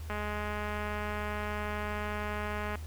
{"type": "click train", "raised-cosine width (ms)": 0.5, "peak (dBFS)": -22, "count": 556, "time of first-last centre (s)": [0.1, 2.756], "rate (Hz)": 209, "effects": ["added 78 Hz sine -38 dBFS peak until 2.86 s", "pink hiss -53 dBFS RMS until 2.86 s"]}